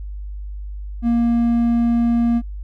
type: tone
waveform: triangle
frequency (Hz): 234.9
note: A#3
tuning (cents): +13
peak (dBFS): -12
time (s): 1.02-2.42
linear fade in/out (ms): 50
effects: added 50 Hz sine -27 dBFS peak until 2.63 s